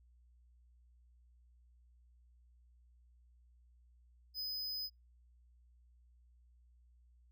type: tone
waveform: square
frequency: 5020 Hz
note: D#8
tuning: 15 cents sharp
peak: -39 dBFS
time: 4.34-4.9 s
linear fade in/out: 50 ms
effects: noise-tail reverb RT60 0.2 s tail -24 dB re dry + added 60 Hz sine -63 dBFS peak until 7.31 s